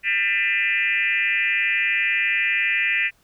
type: tone with frequency modulation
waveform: sine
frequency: 2200 Hz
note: C#7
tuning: 14 cents flat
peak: -18 dBFS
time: 0.03-3.11 s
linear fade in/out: 50 ms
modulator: 203 Hz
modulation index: 2.2
effects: pink hiss -61 dBFS RMS until 3.23 s